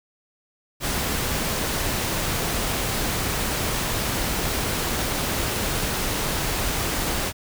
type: noise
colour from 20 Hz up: pink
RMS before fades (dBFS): -25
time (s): 0.8-7.33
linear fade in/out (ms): 50
effects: none